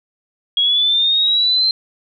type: linear sweep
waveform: sine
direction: up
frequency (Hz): 3294 to 4142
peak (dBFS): -12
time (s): 0.57-1.71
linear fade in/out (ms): 2
effects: none